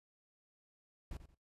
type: noise with echo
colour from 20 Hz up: brown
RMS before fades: -44 dBFS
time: 1.11-1.17 s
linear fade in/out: 2 ms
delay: 88 ms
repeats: 2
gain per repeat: -11 dB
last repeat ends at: 1.346 s
effects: noise-tail reverb RT60 0.2 s tail -20 dB re dry + resampled to 32000 Hz